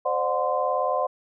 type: tone cluster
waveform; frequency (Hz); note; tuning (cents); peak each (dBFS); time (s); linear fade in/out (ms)
sine; 520 / 598 / 728 / 1036; C5 / D5 / F#5 / C6; -11 / +31 / -28 / -17; -27; 0.05-1.07; 10
effects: none